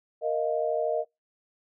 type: chord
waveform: sine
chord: Bb suspended fourth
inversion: none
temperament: equal with one note detuned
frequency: 466.2 / 622.3 / 695.2 Hz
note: Bb4 / Eb5 / F5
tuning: 0 / 0 / -8 cents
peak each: -29 / -27 / -32 dBFS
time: 0.21-1.05 s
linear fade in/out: 50 ms
effects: noise-tail reverb RT60 0.2 s tail -26 dB re dry